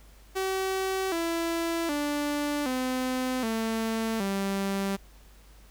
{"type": "tone with pitch steps", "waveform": "sawtooth", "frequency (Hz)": [381.3, 333.9, 292.3, 256, 224.1, 196.24], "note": ["G4", "E4", "D4", "C4", "A3", "G3"], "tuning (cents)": [-48, 22, -8, -38, 32, 2], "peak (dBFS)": -23, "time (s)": [0.35, 4.97], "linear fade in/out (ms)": 20, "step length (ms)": 770, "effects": ["added 50 Hz sine -51 dBFS peak until 5.7 s", "pink hiss -58 dBFS RMS until 5.7 s"]}